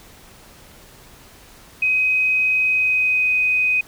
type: tone with pitch glide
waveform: sine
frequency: 2521 to 2504 Hz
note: D#7 to D#7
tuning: +22 to +10 cents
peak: -15 dBFS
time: 1.82-3.81 s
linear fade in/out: 5 ms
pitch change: -12 cents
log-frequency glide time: 2.66-3.33 s
effects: pink hiss -46 dBFS RMS until 3.87 s